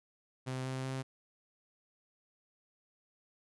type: tone with pitch steps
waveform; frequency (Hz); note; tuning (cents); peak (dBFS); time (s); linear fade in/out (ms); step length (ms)
sawtooth; 129.7 / 130.9 / 132.12; C3 / C3 / C3; -15 / +1 / +17; -32; 0.46-1.03; 20; 190
effects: resampled to 24000 Hz